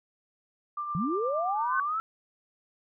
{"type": "tone with tremolo", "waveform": "sine", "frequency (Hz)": 1186, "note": "D6", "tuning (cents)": 17, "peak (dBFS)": -29, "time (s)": [0.77, 1.81], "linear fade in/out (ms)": 5, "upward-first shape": "triangle", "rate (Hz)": 8.6, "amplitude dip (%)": 45}
{"type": "linear sweep", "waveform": "sine", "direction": "up", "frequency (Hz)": [146.83, 1340], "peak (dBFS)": -27, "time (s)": [0.95, 2], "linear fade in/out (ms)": 0}
{"type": "tone with exponential growth", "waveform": "sine", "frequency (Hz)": 1518, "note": "F#6", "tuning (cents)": 44, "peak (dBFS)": -23, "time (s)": [1.55, 1.8], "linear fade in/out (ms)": 2, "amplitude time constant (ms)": 54}
{"effects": []}